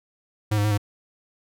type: tone with pitch steps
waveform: square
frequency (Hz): 106.6 / 102.9 / 106.3 / 102.5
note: G#2 / G#2 / G#2 / G#2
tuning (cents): +46 / -16 / +41 / -22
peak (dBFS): -20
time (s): 0.51-0.778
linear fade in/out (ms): 10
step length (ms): 67
effects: none